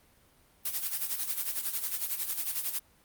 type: noise with tremolo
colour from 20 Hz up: blue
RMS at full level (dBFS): -30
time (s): 0.65-2.79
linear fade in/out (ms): 5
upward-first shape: sine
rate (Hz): 11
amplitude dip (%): 70
effects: pink hiss -63 dBFS RMS until 3.04 s + Opus 32 kbps